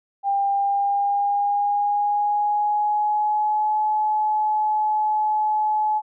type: tone with pitch glide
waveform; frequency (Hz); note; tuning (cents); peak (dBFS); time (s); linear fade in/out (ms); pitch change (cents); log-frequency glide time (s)
sine; 797 to 854.2; G5 to G#5; +28 to +48; -18; 0.23-6.02; 50; +120; 0.5-3.78
effects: none